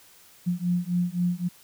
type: beating tone pair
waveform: sine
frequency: 175 / 178.8 Hz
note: F3 / F3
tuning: +4 / +41 cents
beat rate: 3.8 Hz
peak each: -26 dBFS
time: 0.46-1.49 s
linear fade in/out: 20 ms
effects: white hiss -54 dBFS RMS until 1.63 s